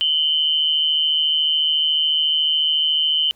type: tone pair together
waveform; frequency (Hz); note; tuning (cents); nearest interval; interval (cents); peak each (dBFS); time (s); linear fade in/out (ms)
sine; 2926 / 3080; F#7 / G7; -20 / -31; minor second; 89; -21 / -17; 0.01-3.31; 0
effects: pink hiss -58 dBFS RMS until 3.35 s